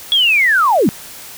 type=linear sweep; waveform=sine; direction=down; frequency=3400 to 155.3 Hz; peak=-9 dBFS; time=0.12-0.89 s; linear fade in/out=0 ms; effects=white hiss -34 dBFS RMS until 1.37 s